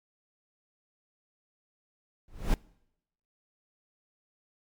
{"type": "noise with exponential growth", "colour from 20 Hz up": "brown", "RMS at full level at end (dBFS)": -18, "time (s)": [2.28, 2.54], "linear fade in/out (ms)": 1, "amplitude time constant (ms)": 55, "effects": ["noise-tail reverb RT60 0.8 s tail -24 dB re dry", "MP3 96 kbps"]}